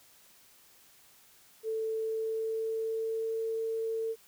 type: tone with pitch glide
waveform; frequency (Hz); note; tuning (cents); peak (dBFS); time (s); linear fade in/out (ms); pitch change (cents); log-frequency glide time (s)
sine; 442.7 to 448.9; A4 to A4; +11 to +35; -30; 1.63-4.16; 50; +24; 1.92-3.44
effects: white hiss -60 dBFS RMS until 4.27 s